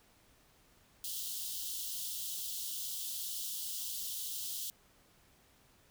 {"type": "high-pass noise", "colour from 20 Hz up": "white", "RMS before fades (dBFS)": -40, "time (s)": [1.04, 4.7], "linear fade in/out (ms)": 0, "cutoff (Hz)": 2900, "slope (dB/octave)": 96, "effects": ["pink hiss -66 dBFS RMS until 5.9 s"]}